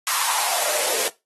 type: noise with high-pass filter sweep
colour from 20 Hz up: white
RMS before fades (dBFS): -22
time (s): 0.07-1.08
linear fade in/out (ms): 0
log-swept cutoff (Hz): 1200 to 410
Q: 4.4
effects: noise-tail reverb RT60 0.2 s tail -17 dB re dry + AAC 32 kbps